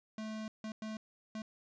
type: tone bursts at uneven times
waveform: square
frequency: 217.5 Hz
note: A3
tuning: 20 cents flat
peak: -40 dBFS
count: 4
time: 0.18-0.48 / 0.64-0.72 / 0.82-0.97 / 1.35-1.42 s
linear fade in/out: 2 ms
effects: resampled to 16000 Hz